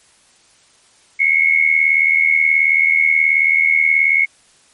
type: tone with amplitude modulation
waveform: sine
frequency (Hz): 2186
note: C#7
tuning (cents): -25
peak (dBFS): -7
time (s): 1.19-4.26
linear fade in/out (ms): 20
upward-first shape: sine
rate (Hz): 78.6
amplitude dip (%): 75
effects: white hiss -52 dBFS RMS until 4.73 s + MP3 48 kbps